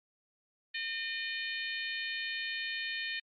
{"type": "harmonic tone", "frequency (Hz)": 608, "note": "D#5", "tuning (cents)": -40, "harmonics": [3, 4, 5, 6, 7], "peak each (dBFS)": [-38, -40, -42, -44, -45], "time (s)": [0.74, 3.2], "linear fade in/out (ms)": 10, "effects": ["AAC 64 kbps"]}